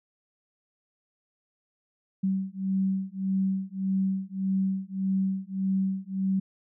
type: beating tone pair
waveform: sine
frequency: 190.8 / 192.5 Hz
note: G3 / G3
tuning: -47 / -31 cents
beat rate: 1.7 Hz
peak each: -28 / -28 dBFS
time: 2.23-6.4 s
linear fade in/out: 10 ms
effects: none